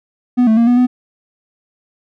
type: tone with pitch steps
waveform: triangle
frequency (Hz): 247.1 / 220.3 / 232.9 / 244 / 249.5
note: B3 / A3 / A#3 / B3 / B3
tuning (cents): +1 / +2 / -1 / -21 / +18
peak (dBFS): -6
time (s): 0.37-0.87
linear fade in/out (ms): 20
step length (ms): 100
effects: none